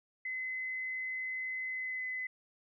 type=tone with pitch glide; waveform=sine; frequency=2038 to 2023 Hz; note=C7 to B6; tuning=-46 to +41 cents; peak=-35 dBFS; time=0.25-2.27 s; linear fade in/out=5 ms; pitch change=-13 cents; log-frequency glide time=1.68-2.11 s; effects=none